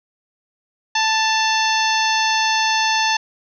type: harmonic tone with a mistuned harmonic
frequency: 880 Hz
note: A5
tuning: in tune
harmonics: 1 / 2 / 3 / 4 / 5 / 6 / 7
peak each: -19 / -22 / -24 / -25 / -26 / -27 / -27 dBFS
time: 0.95-3.17 s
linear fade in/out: 5 ms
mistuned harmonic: 3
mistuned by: +31 cents
effects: none